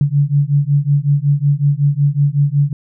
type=beating tone pair; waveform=sine; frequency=140.7 / 146.1 Hz; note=C#3 / D3; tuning=+26 / -9 cents; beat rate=5.4 Hz; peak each=-14 dBFS; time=0.01-2.73 s; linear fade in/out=2 ms; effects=none